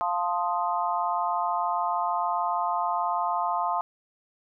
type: chord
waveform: sine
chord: F dominant seventh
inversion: none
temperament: equal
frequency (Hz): 698.5 / 880 / 1046.5 / 1244.5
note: F5 / A5 / C6 / Eb6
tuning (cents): 0 / 0 / 0 / 0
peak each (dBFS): -29 / -29 / -29 / -32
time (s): 0.01-3.81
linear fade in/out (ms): 0
effects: none